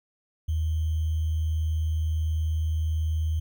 sine tone with sample-and-hold, 79.3 Hz, D#2, 33 cents sharp, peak -23 dBFS, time 0.48-3.4 s, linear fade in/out 10 ms, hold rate 3150 Hz, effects none

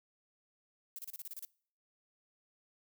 violet noise bursts, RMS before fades -44 dBFS, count 9, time 0.96-1.45 s, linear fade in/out 0 ms, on 26 ms, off 32 ms, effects noise-tail reverb RT60 0.5 s tail -23 dB re dry

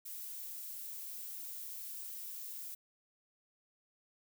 violet noise, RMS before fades -45 dBFS, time 0.05-2.75 s, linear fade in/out 10 ms, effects none

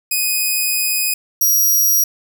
5% pulse tone pair in turn, 2498 / 5732 Hz, D#7 / F8, +6 / +44 cents, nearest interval octave + major second, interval 1438 cents, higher second, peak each -6 dBFS, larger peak neither, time 0.11-1.14 / 1.41-2.04 s, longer first, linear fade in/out 5 ms, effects none

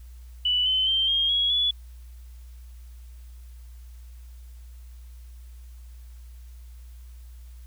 sine tone with pitch steps, 2968 / 3053 / 3141 / 3231 / 3324 / 3419 Hz, F#7 / G7 / G7 / G#7 / G#7 / G#7, +5 / -46 / +3 / -48 / +1 / +50 cents, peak -20 dBFS, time 0.45-1.71 s, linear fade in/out 5 ms, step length 210 ms, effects added 60 Hz sine -41 dBFS peak until 7.66 s + white hiss -61 dBFS RMS until 7.66 s

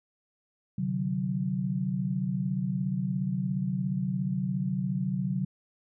sine tone cluster, 132.8 / 150 / 186.9 Hz, C3 / D3 / F#3, +26 / +37 / +18 cents, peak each -32 / -34 / -29 dBFS, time 0.78-5.45 s, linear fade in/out 5 ms, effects none

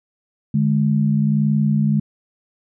sine tone pair together, 148.2 / 209.6 Hz, D3 / G#3, +16 / +16 cents, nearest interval tritone, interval 600 cents, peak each -17 dBFS, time 0.54-2 s, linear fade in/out 5 ms, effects none

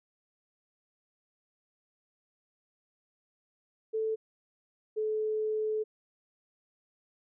sine tone pair in turn, 440 / 431.9 Hz, A4 / A4, 0 / -32 cents, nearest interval unison, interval 32 cents, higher first, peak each -28 / -28 dBFS, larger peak neither, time 3.93-4.16 / 4.96-5.84 s, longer second, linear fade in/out 20 ms, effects none

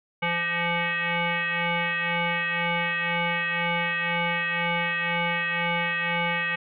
sine tone with frequency modulation, 170.5 Hz, F3, 41 cents flat, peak -23 dBFS, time 0.22-6.56 s, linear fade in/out 10 ms, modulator 343 Hz, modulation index 7.5, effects none

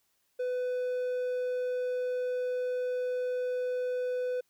triangle tone with hard clipping, 499.9 Hz, B4, 21 cents sharp, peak -30 dBFS, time 0.39-4.41 s, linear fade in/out 10 ms, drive 6 dB, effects white hiss -74 dBFS RMS until 4.49 s

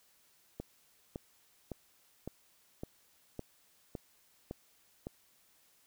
click train, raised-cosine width 2 ms, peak -26 dBFS, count 9, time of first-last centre 0.6-5.069 s, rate 1.79 Hz, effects white hiss -68 dBFS RMS until 5.86 s

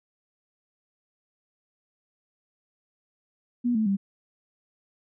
sine tone with pitch steps, 242.4 / 218.5 / 196.89 Hz, B3 / A3 / G3, -32 / -12 / +8 cents, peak -21 dBFS, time 3.64-3.97 s, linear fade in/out 20 ms, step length 110 ms, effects none

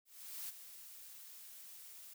blue noise with ADSR envelope, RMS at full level -44 dBFS, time 0.05-2.14 s, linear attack 440 ms, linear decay 18 ms, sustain -10 dB, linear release 10 ms, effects none

